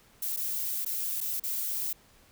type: noise with dropouts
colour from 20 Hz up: violet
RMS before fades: -32 dBFS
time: 0.22-1.93 s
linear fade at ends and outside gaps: 5 ms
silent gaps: 0.364-0.371 / 0.848-0.861 / 1.206-1.211 / 1.398-1.436 s
effects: pink hiss -60 dBFS RMS until 2.31 s